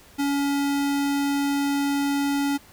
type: tone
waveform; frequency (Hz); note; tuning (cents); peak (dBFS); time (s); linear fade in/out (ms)
square; 281.9; C#4; +29; -22; 0.18-2.58; 20
effects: pink hiss -51 dBFS RMS until 2.72 s